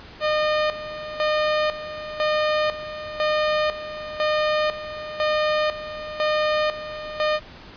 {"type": "tone with tremolo", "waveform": "sawtooth", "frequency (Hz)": 610, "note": "D#5", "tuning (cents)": -34, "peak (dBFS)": -15, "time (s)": [0.2, 7.4], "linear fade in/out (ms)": 50, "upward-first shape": "square", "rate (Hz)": 1, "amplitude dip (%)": 75, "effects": ["pink hiss -43 dBFS RMS until 7.76 s", "resampled to 11025 Hz"]}